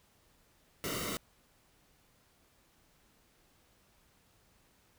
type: noise with comb filter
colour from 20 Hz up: pink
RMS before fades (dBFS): -37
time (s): 0.84-1.17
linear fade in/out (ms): 0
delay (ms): 1.2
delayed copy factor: -0.8
effects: pink hiss -68 dBFS RMS until 4.98 s